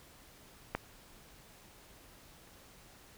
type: click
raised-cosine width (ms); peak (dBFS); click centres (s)
0.5; -17; 0.75
effects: pink hiss -58 dBFS RMS until 3.17 s